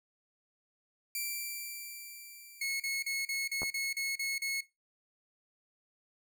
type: tone with exponential decay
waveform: 5% pulse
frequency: 2348 Hz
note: D7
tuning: 1 cent flat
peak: -24 dBFS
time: 1.15-4.24 s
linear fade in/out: 2 ms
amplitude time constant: 670 ms
type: tone bursts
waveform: sawtooth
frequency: 2184 Hz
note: C#7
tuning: 26 cents flat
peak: -29 dBFS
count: 9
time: 2.61-4.608 s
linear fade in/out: 5 ms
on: 190 ms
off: 36 ms
type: clicks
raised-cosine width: 1 ms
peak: -25 dBFS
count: 2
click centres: 3.619 / 3.632 s
effects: noise-tail reverb RT60 0.2 s tail -17 dB re dry